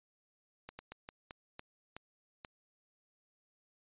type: slowing click train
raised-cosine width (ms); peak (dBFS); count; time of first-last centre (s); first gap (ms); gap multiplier
0.3; -29; 8; 0.69-2.448; 100; 1.3
effects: resampled to 8000 Hz